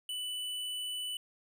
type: tone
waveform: square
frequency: 2981 Hz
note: F#7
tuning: 12 cents sharp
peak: -36 dBFS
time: 0.09-1.17 s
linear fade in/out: 2 ms
effects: none